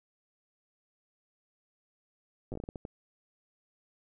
slowing click train, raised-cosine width 2 ms, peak -26 dBFS, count 10, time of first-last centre 2.52-2.851 s, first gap 8 ms, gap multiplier 1.36, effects none

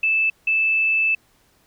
sine tone pair in turn, 2631 / 2631 Hz, E7 / E7, -4 / -4 cents, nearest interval unison, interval 0 cents, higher neither, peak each -16 dBFS, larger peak neither, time 0.03-0.3 / 0.47-1.15 s, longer second, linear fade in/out 5 ms, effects pink hiss -60 dBFS RMS until 1.66 s

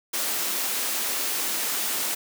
white high-pass noise, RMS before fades -27 dBFS, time 0.13-2.15 s, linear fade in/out 10 ms, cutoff 210 Hz, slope 24 dB/octave, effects none

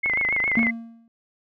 sine tone with vibrato, 2111 Hz, C7, 15 cents sharp, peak -20 dBFS, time 0.03-0.71 s, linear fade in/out 10 ms, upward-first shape sine, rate 7.3 Hz, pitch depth 77 cents each way
click train, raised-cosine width 0.5 ms, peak -15 dBFS, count 17, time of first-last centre 0.06-0.668 s, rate 26.3 Hz
triangle tone with exponential decay, 229.8 Hz, A#3, 25 cents flat, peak -14 dBFS, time 0.57-1.08 s, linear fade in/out 2 ms, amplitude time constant 110 ms
effects none

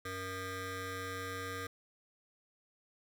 20% pulse ring-modulated tone, 374.5 Hz, F#4, 21 cents sharp, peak -31 dBFS, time 0.05-1.67 s, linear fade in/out 5 ms, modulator 844 Hz, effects none

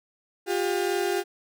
35% pulse tone pair together, 356.3 / 399.9 Hz, F4 / G4, +35 / +35 cents, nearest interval major second, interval 200 cents, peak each -25 dBFS, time 0.46-1.24 s, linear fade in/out 50 ms, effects none

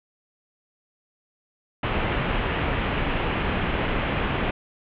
pink low-pass noise, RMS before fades -25 dBFS, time 1.83-4.51 s, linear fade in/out 5 ms, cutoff 3100 Hz, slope 48 dB/octave, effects none

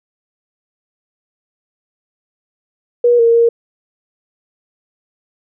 sine tone with pitch steps, 480.9 / 463.2 / 466.2 Hz, B4 / A#4 / A#4, -46 / -11 / 0 cents, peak -7 dBFS, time 3.04-3.49 s, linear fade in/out 5 ms, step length 150 ms, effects none

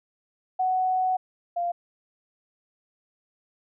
sine tone pair in turn, 744 / 695.5 Hz, F#5 / F5, +9 / -7 cents, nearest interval minor second, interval 116 cents, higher first, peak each -21 / -24 dBFS, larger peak first, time 0.59-1.17 / 1.56-1.72 s, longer first, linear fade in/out 10 ms, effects none

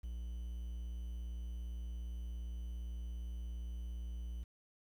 triangle tone, 58.7 Hz, A#1, 13 cents sharp, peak -38 dBFS, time 0.03-4.44 s, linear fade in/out 10 ms, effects 11-bit

